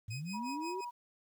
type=linear sweep; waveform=sine; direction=up; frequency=98 to 392 Hz; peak=-38 dBFS; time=0.08-0.81 s; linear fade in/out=5 ms
type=tone with tremolo; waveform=20% pulse; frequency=2514 Hz; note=D#7; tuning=17 cents sharp; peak=-38 dBFS; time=0.1-0.85 s; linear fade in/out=10 ms; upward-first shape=sine; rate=5.6 Hz; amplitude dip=100%
type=tone; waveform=sine; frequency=964 Hz; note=B5; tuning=42 cents flat; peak=-39 dBFS; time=0.33-0.91 s; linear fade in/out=20 ms
effects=11-bit